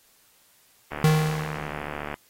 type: click train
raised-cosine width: 0.5 ms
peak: -17 dBFS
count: 91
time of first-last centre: 0.92-2.141 s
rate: 73.7 Hz
type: tone with exponential decay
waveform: square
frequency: 155.56 Hz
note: D#3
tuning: in tune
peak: -15 dBFS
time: 1.04-2.06 s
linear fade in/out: 2 ms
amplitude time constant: 220 ms
effects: white hiss -60 dBFS RMS until 2.29 s + AAC 48 kbps